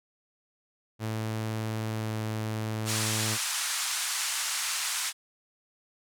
sawtooth tone with pitch glide, 110.2 to 109.38 Hz, A2 to A2, +3 to -10 cents, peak -26 dBFS, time 0.99-3.38 s, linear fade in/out 50 ms, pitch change -13 cents, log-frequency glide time 1.92-2.12 s
white band-pass noise, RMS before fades -31 dBFS, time 2.85-5.13 s, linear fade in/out 50 ms, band 930 to 9800 Hz, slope 24 dB/octave
effects none

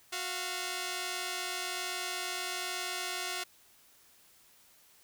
5% pulse tone pair together, 366.6 / 692 Hz, F#4 / F5, -16 / -16 cents, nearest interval major seventh, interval 1100 cents, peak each -26 dBFS, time 0.12-3.44 s, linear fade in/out 10 ms, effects white hiss -62 dBFS RMS until 5.03 s

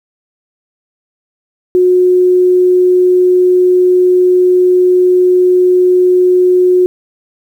sine tone, 363.5 Hz, F#4, 31 cents flat, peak -5 dBFS, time 1.75-6.86 s, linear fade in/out 0 ms, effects 7-bit

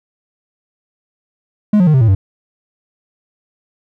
triangle tone with pitch steps, 210 / 179.67 / 153.73 / 131.53 / 112.54 / 96.29 Hz, G#3 / F3 / D#3 / C3 / A2 / G2, +19 / +49 / -21 / +9 / +40 / -30 cents, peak -5 dBFS, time 1.73-2.15 s, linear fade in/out 5 ms, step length 70 ms, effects none

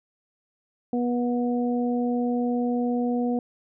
harmonic tone, 242.9 Hz, B3, 29 cents flat, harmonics 1 / 2 / 3, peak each -23 / -29 / -33 dBFS, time 0.93-3.39 s, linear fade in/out 2 ms, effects none

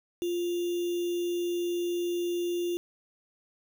sine tone with sample-and-hold, 349.2 Hz, F4, in tune, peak -27 dBFS, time 0.22-2.77 s, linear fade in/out 0 ms, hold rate 3150 Hz, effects none

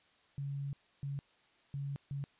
sine tone bursts at uneven times, 140 Hz, C#3, 18 cents sharp, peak -36 dBFS, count 4, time 0.38-0.73 / 1.03-1.19 / 1.74-1.96 / 2.11-2.24 s, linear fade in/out 0 ms, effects white hiss -68 dBFS RMS until 2.39 s + resampled to 8000 Hz

